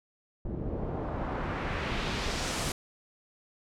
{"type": "noise with low-pass filter sweep", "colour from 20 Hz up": "pink", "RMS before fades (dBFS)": -33, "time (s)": [0.45, 2.72], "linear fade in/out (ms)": 2, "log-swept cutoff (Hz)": [320, 9900], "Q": 1.1, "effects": []}